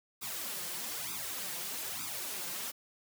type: noise with flanger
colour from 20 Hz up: white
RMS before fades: -39 dBFS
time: 0.21-2.72 s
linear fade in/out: 20 ms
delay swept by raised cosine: 0.81 to 5.81 ms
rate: 1.1 Hz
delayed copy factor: +1
effects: high-pass 100 Hz 12 dB/octave